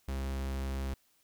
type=tone; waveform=45% pulse; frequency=67 Hz; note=C2; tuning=42 cents sharp; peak=-33 dBFS; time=0.08-0.94 s; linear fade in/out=5 ms; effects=white hiss -70 dBFS RMS until 1.23 s

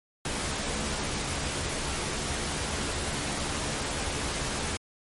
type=noise with comb filter; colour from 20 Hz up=pink; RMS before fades=-31 dBFS; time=0.25-4.77 s; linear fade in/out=2 ms; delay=14 ms; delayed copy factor=+0.5; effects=MP3 48 kbps

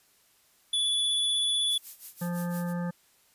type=tone with vibrato; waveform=square; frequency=3438 Hz; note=A7; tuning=41 cents flat; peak=-25 dBFS; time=0.73-1.78 s; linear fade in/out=5 ms; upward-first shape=sine; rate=16 Hz; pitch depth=12 cents each way
type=noise with tremolo; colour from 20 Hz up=violet; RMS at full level=-39 dBFS; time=1.68-2.74 s; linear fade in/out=50 ms; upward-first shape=sine; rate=5.9 Hz; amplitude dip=85%
type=harmonic tone; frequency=174.61 Hz; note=F3; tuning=in tune; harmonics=1 / 3 / 5 / 7 / 9 / 10; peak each=-29 / -39 / -43 / -46 / -48 / -49 dBFS; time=2.21-2.91 s; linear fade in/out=10 ms
effects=white hiss -64 dBFS RMS until 3.34 s + resampled to 32000 Hz

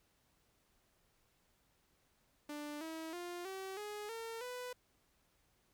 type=tone with pitch steps; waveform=sawtooth; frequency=295.3 / 322 / 351.2 / 383 / 417.6 / 455.4 / 496.6 Hz; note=D4 / E4 / F4 / G4 / G#4 / A#4 / B4; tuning=+10 / -41 / +10 / -40 / +10 / -40 / +9 cents; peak=-39 dBFS; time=2.49-4.73 s; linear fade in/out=5 ms; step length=320 ms; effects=pink hiss -75 dBFS RMS until 5.73 s

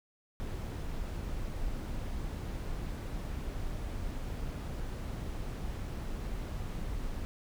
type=noise; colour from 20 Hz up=brown; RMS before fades=-37 dBFS; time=0.4-7.25 s; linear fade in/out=0 ms; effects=none

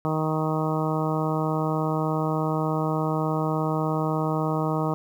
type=harmonic tone; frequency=156.6 Hz; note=D#3; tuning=11 cents sharp; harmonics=1 / 2 / 3 / 4 / 5 / 6 / 7 / 8; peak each=-26 / -29 / -31 / -32 / -33 / -34 / -34 / -35 dBFS; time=0.05-4.94 s; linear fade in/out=0 ms; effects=9-bit

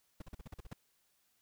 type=noise bursts; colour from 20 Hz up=brown; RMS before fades=-45 dBFS; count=9; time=0.2-0.733 s; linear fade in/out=5 ms; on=21 ms; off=43 ms; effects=white hiss -75 dBFS RMS until 1.41 s

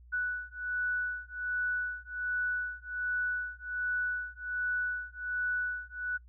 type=beating tone pair; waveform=sine; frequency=1480 / 1481.3 Hz; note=F#6 / F#6; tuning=0 / +2 cents; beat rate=1.3 Hz; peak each=-34 / -34 dBFS; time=0.12-6.18 s; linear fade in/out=20 ms; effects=noise-tail reverb RT60 0.1 s tail -23 dB re dry + added 60 Hz sine -52 dBFS peak until 6.28 s

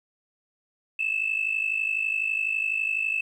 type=tone pair together; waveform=sine; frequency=2600 / 2652 Hz; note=E7 / E7; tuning=-24 / +10 cents; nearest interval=unison; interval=34 cents; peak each=-26 dBFS; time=0.99-3.21 s; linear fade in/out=5 ms; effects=tanh soft clip ceiling -17 dBFS + 10-bit

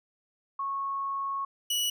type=tone pair in turn; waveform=sine / sawtooth; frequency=1100 / 2937 Hz; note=C#6 / F#7; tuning=-14 / -13 cents; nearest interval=octave + perfect fourth; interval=1701 cents; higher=second; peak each=-29 / -23 dBFS; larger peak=second; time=0.59-1.45 / 1.7-1.9 s; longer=first; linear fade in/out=5 ms; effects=none

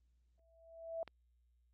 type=tone with exponential growth; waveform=sine; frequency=659.3 Hz; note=E5; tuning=in tune; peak=-36 dBFS; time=0.38-1.03 s; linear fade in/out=1 ms; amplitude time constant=140 ms
type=click; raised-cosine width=0.3 ms; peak=-34 dBFS; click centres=1.077 s
effects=added 60 Hz sine -70 dBFS peak until 1.73 s + Opus 32 kbps

